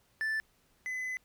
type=tone pair in turn; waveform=triangle; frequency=1760 / 2018 Hz; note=A6 / B6; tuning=0 / +37 cents; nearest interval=major second; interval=237 cents; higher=second; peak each=-28 / -32 dBFS; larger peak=first; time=0.21-0.4 / 0.86-1.17 s; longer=second; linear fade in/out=0 ms; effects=pink hiss -69 dBFS RMS until 1.24 s